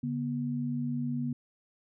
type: tone pair together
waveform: sine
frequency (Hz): 142.39 / 241.9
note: C#3 / B3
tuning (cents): +47 / -36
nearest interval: major sixth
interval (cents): 917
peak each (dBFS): -34 / -31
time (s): 0.03-1.33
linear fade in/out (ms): 5
effects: none